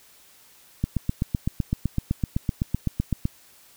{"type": "click train", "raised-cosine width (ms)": 5, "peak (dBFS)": -10, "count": 20, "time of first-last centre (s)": [0.84, 3.254], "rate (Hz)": 7.87, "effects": ["white hiss -54 dBFS RMS until 3.76 s"]}